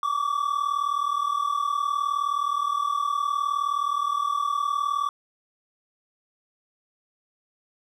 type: tone pair together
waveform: triangle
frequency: 1133.7 / 1173 Hz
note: C#6 / D6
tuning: +39 / -2 cents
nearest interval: minor second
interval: 59 cents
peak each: -24 dBFS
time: 0.03-5.09 s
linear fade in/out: 2 ms
effects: none